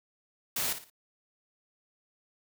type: noise with echo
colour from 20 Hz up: white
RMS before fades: -31 dBFS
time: 0.56-0.73 s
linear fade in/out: 5 ms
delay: 57 ms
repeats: 3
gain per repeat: -10 dB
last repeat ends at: 0.901 s
effects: none